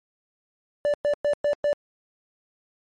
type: tone bursts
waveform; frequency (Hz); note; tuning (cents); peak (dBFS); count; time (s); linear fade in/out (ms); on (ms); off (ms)
triangle; 584; D5; -10; -17; 5; 0.85-1.73; 0; 88; 110
effects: MP3 48 kbps